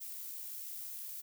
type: noise with amplitude modulation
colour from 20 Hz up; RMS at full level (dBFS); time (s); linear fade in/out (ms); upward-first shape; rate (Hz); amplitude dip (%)
violet; -43; 0-1.22; 20; sine; 66; 25
effects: none